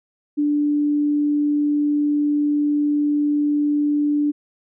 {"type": "tone", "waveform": "sine", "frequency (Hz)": 293.7, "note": "D4", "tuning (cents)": 0, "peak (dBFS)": -16, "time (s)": [0.37, 4.32], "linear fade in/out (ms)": 20, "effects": []}